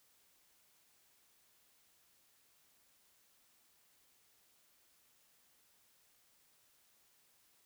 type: silence
effects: white hiss -71 dBFS RMS until 7.65 s